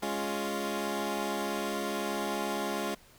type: chord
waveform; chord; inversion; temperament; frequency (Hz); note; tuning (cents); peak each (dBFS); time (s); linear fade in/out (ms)
15% pulse; Db major; second; equal; 207.7 / 277.2 / 349.2; Ab3 / Db4 / F4; 0 / 0 / 0; -28 / -31 / -29; 0.02-2.95; 10
effects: pink hiss -58 dBFS RMS until 3.18 s